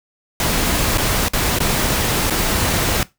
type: noise with dropouts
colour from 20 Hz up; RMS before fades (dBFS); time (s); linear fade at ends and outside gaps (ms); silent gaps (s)
pink; -18; 0.4-3.03; 1; 0.975-0.981 / 1.284-1.334 / 1.587-1.603 / 2.299-2.306
effects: noise-tail reverb RT60 0.2 s tail -19 dB re dry